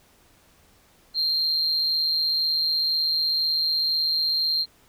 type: tone with amplitude modulation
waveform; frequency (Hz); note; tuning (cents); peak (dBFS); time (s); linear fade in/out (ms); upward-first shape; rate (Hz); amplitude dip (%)
sine; 4186; C8; 0; -16; 1.14-4.66; 50; sine; 156; 65
effects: tanh soft clip ceiling -17 dBFS + pink hiss -58 dBFS RMS until 4.88 s